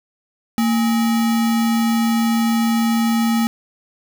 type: tone with sample-and-hold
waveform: sine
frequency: 228.4 Hz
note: A#3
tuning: 35 cents flat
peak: -14 dBFS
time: 0.58-3.47 s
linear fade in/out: 0 ms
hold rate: 1050 Hz
effects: none